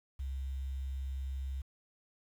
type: tone with quantisation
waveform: sine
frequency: 66.8 Hz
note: C2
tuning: 36 cents sharp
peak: -35 dBFS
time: 0.19-1.62 s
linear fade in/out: 10 ms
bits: 10
effects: none